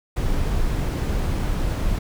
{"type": "noise", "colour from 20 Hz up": "brown", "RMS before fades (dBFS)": -22, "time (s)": [0.16, 1.99], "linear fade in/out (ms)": 10, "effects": []}